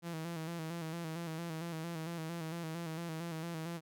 sawtooth tone with vibrato, 164.81 Hz, E3, in tune, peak -35 dBFS, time 0.02-3.81 s, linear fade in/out 50 ms, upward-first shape square, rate 4.4 Hz, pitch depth 55 cents each way, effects none

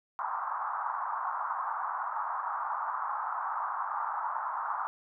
pink band-pass noise, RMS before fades -34 dBFS, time 0.19-4.87 s, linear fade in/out 0 ms, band 840 to 1300 Hz, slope 48 dB/octave, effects none

